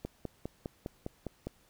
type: click train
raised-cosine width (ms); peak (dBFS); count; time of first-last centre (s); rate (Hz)
2; -23; 8; 0.05-1.47; 4.93
effects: pink hiss -66 dBFS RMS until 1.69 s

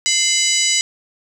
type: harmonic tone with a mistuned harmonic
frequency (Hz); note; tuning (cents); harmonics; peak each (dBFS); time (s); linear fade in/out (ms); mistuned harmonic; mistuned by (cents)
990; B5; +4; 2 / 3 / 4 / 5 / 6 / 7 / 8; -22 / -22 / -22 / -22 / -22 / -22 / -22; 0.06-0.81; 0; 2; +87
effects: 7-bit

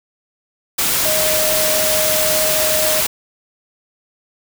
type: tone in noise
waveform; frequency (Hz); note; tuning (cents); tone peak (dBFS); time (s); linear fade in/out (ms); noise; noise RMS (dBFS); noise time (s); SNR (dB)
sine; 622; D#5; -1; -19; 1.05-3.01; 10; white; -17; 0.78-3.07; -5
effects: none

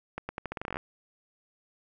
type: accelerating click train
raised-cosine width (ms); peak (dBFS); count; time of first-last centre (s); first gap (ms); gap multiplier
0.5; -19; 14; 0.18-0.77; 110; 0.83
effects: none

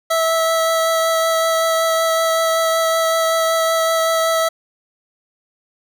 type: tone with vibrato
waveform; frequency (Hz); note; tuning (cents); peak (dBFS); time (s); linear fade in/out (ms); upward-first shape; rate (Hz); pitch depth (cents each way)
25% pulse; 653; E5; -17; -11; 0.1-4.49; 10; triangle; 5.3; 11
effects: none

